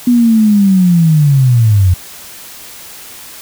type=linear sweep; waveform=sine; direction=down; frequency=246.9 to 87.31 Hz; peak=-5 dBFS; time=0.07-1.94 s; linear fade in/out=5 ms; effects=white hiss -32 dBFS RMS until 3.41 s